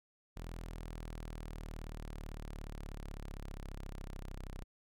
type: linear sweep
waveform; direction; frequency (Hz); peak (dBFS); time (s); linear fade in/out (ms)
sawtooth; down; 41.86 to 32; -39; 0.36-4.64; 10
effects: none